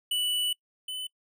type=tone pair in turn; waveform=square; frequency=2965 / 3013 Hz; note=F#7 / F#7; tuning=+3 / +31 cents; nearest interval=unison; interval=28 cents; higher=second; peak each=-26 / -33 dBFS; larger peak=first; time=0.11-0.53 / 0.88-1.07 s; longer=first; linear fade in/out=5 ms; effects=noise-tail reverb RT60 0.1 s tail -25 dB re dry